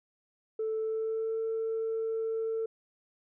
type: tone with pitch glide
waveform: sine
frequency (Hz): 440 to 447.7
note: A4 to A4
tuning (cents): 0 to +30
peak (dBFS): -28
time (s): 0.59-2.66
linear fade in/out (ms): 5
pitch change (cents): +30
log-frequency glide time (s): 0.79-1.39
effects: tanh soft clip ceiling -26 dBFS